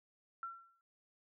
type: tone with exponential decay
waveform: sine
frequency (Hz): 1356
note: E6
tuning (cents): +49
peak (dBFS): -38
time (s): 0.43-0.81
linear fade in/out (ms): 1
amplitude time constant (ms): 82
effects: none